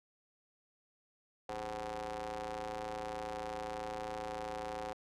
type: ring-modulated tone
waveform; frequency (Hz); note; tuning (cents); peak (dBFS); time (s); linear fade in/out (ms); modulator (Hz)
sawtooth; 112.6; A2; +40; -32; 1.49-4.93; 0; 634
effects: low-pass 8000 Hz 12 dB/octave